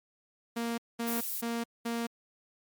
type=tone bursts; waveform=sawtooth; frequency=233.1 Hz; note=A#3; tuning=in tune; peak=-27 dBFS; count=4; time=0.56-2.07 s; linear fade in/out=10 ms; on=220 ms; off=210 ms
type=noise; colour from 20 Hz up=violet; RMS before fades=-35 dBFS; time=1.06-1.42 s; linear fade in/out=20 ms
effects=MP3 96 kbps